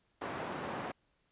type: band-pass noise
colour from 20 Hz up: white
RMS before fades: -40 dBFS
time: 0.21-0.92 s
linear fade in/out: 10 ms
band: 120 to 1100 Hz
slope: 12 dB/octave
effects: pink hiss -75 dBFS RMS until 1.31 s + resampled to 8000 Hz